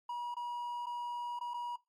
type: tone with dropouts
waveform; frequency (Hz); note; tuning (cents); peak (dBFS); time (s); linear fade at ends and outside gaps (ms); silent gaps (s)
triangle; 962; B5; -46; -34; 0.09-1.76; 5; 0.343-0.366 / 0.859-0.866 / 1.391-1.41 / 1.537-1.541
effects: noise-tail reverb RT60 0.2 s tail -19 dB re dry + MP3 64 kbps